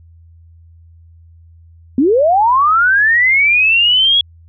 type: linear sweep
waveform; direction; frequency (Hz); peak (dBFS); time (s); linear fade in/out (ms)
sine; up; 241 to 3358; -8; 1.98-4.21; 2
effects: added 83 Hz sine -40 dBFS peak until 4.48 s